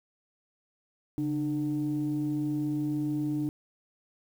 sine tone pair together, 141.58 / 300 Hz, C#3 / D4, +37 / +37 cents, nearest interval octave + minor second, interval 1300 cents, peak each -32 / -27 dBFS, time 1.18-3.49 s, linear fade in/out 0 ms, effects tanh soft clip ceiling -22 dBFS + 9-bit

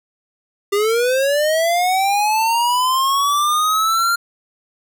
square linear sweep, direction up, 396.3 to 1396.9 Hz, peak -15 dBFS, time 0.72-4.16 s, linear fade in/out 10 ms, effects none

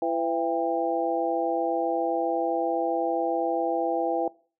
harmonic tone with a mistuned harmonic, 167.8 Hz, E3, 31 cents sharp, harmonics 2 / 3 / 4 / 5, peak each -29 / -29 / -29 / -29 dBFS, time 0.02-4.28 s, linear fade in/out 2 ms, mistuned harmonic 5, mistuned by -85 cents, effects noise-tail reverb RT60 0.4 s tail -22 dB re dry

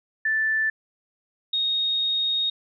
sine tone pair in turn, 1760 / 3729 Hz, A6 / A#7, 0 / 0 cents, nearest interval octave + minor second, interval 1300 cents, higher second, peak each -20 / -21 dBFS, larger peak first, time 0.25-0.7 / 1.53-2.5 s, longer second, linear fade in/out 5 ms, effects none

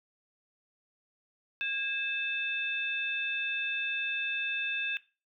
sine tone cluster, 1630 / 2621 / 3581 Hz, G#6 / E7 / A7, -33 / -11 / +30 cents, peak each -36 / -31 / -39 dBFS, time 1.61-4.97 s, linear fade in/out 0 ms, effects noise-tail reverb RT60 0.3 s tail -17 dB re dry

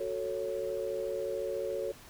sine chord, F# minor, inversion none, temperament just, 370 / 444 / 555 Hz, F#4 / A4 / C#5, 0 / +16 / +2 cents, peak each -38 / -36 / -35 dBFS, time 0-1.92 s, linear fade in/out 5 ms, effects pink hiss -53 dBFS RMS until 2.09 s

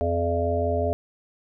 harmonic tone with a mistuned harmonic, 85.1 Hz, F2, 44 cents flat, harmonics 1 / 3 / 5 / 7 / 8, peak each -26 / -32 / -28 / -27 / -28 dBFS, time 0.01-0.93 s, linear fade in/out 0 ms, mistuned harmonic 3, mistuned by +17 cents, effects none

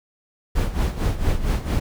brown noise with tremolo, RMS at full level -18 dBFS, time 0.55-1.8 s, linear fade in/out 10 ms, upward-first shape sine, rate 4.4 Hz, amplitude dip 75%, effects none

